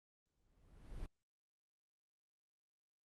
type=noise with exponential growth; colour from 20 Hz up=brown; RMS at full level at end=-45 dBFS; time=0.27-1.06 s; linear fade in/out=1 ms; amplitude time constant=170 ms; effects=Opus 32 kbps